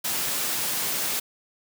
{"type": "high-pass noise", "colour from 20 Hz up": "white", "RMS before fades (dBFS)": -27, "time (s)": [0.04, 1.2], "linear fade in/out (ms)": 10, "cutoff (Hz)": 110, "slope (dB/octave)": 96, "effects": []}